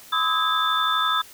sine tone cluster, 1013 / 1217 / 1289 / 1641 / 3545 Hz, B5 / D#6 / E6 / G#6 / A7, +44 / -39 / -39 / -21 / +12 cents, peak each -28 / -31 / -22 / -28 / -25 dBFS, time 0.12-1.22 s, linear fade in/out 10 ms, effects white hiss -46 dBFS RMS until 1.33 s

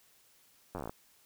slowing click train, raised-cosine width 1 ms, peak -25 dBFS, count 11, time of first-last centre 0.75-0.895 s, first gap 10 ms, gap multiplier 1.08, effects white hiss -65 dBFS RMS until 1.25 s

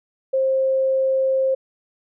sine tone, 530 Hz, C5, 22 cents sharp, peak -16 dBFS, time 0.33-1.55 s, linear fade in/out 10 ms, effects none

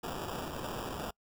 white noise with sample-and-hold, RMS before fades -39 dBFS, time 0.03-1.11 s, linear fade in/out 10 ms, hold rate 2100 Hz, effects noise-tail reverb RT60 0.1 s tail -26 dB re dry

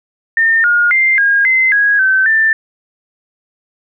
sine tone with pitch steps, 1814 / 1428 / 2094 / 1627 / 2061 / 1653 / 1539 / 1779 Hz, A#6 / F6 / C7 / G#6 / C7 / G#6 / G6 / A6, -48 / +38 / +1 / -36 / -27 / -9 / -32 / +19 cents, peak -8 dBFS, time 0.37-2.53 s, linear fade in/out 2 ms, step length 270 ms, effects none

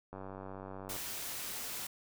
click train, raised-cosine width 1 ms, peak -31 dBFS, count 81, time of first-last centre 0.13-0.963 s, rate 96 Hz
white noise, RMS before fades -41 dBFS, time 0.89-1.87 s, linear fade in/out 5 ms
effects none

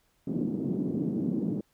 white band-pass noise, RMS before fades -30 dBFS, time 0.27-1.61 s, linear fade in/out 5 ms, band 170 to 290 Hz, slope 24 dB/octave, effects pink hiss -70 dBFS RMS until 1.73 s

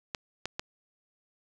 clicks, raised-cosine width 0.2 ms, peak -15 dBFS, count 3, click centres 0.148 / 0.456 / 0.595 s, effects none

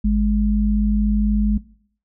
sine tone pair together, 52.15 / 208.6 Hz, G#1 / G#3, +8 / +8 cents, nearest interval 2 octaves, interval 2400 cents, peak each -17 dBFS, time 0.04-1.58 s, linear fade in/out 10 ms, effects noise-tail reverb RT60 0.6 s tail -20 dB re dry

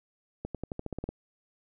accelerating click train, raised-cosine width 2 ms, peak -21 dBFS, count 10, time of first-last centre 0.45-1.09 s, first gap 97 ms, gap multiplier 0.92, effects none

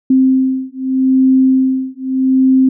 sine beating tone pair, 261.6 / 262.41 Hz, C4 / C4, 0 / +5 cents, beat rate 0.81 Hz, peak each -12 dBFS, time 0.1-2.69 s, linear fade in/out 5 ms, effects none

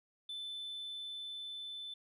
sine tone with level ramp, 3520 Hz, A7, in tune, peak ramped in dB -38 to -41 dBFS, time 0.29-1.94 s, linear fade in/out 5 ms, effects tanh soft clip ceiling -39 dBFS

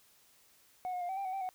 sine tone with pitch steps, 734 / 721 / 705 / 764 / 788 / 748 / 778 / 741 Hz, F#5 / F#5 / F5 / G5 / G5 / F#5 / G5 / F#5, -14 / -45 / +16 / -45 / +9 / +19 / -13 / +2 cents, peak -32 dBFS, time 0.85-1.49 s, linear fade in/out 0 ms, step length 80 ms, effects tanh soft clip ceiling -33 dBFS + white hiss -65 dBFS RMS until 1.54 s

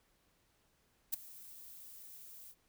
violet noise with ADSR envelope, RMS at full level -32 dBFS, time 1.12-2.55 s, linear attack 18 ms, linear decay 8 ms, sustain -21 dB, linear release 58 ms, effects pink hiss -74 dBFS RMS until 2.68 s

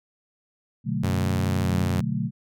sine chord, B minor seventh, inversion none, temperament equal, 123.47 / 146.83 / 185 / 220 Hz, B2 / D3 / F#3 / A3, 0 / 0 / 0 / 0 cents, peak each -29 dBFS, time 0.84-2.31 s, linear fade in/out 50 ms
sawtooth tone with pitch glide, 92.5 to 90.54 Hz, F#2 to F#2, 0 to -37 cents, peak -20 dBFS, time 1.03-2.01 s, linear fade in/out 10 ms, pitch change -37 cents, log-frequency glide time 1.61-1.76 s
effects none

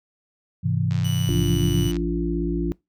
sine chord, Ab augmented, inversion none, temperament equal with one note detuned, 103.17 / 130.81 / 164.81 Hz, Ab2 / C3 / E3, -11 / 0 / 0 cents, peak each -24 dBFS, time 0.63-1.9 s, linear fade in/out 20 ms
click train, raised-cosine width 0.2 ms, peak -21 dBFS, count 95, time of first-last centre 0.91-1.967 s, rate 88.9 Hz
sawtooth tone, 2960 Hz, F#7, in tune, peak -29 dBFS, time 1.04-1.92 s, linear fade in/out 10 ms
harmonic tone, 57.5 Hz, A#1, 23 cents flat, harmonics 1 / 3 / 5 / 6, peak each -27 / -27 / -27 / -27 dBFS, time 1.29-2.72 s, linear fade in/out 0 ms
effects noise-tail reverb RT60 0.2 s tail -23 dB re dry

